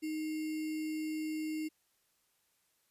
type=tone with sample-and-hold; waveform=sine; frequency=311.1 Hz; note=D#4; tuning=in tune; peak=-34 dBFS; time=0.02-1.69 s; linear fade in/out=20 ms; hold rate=2450 Hz; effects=white hiss -75 dBFS RMS until 2.9 s + resampled to 32000 Hz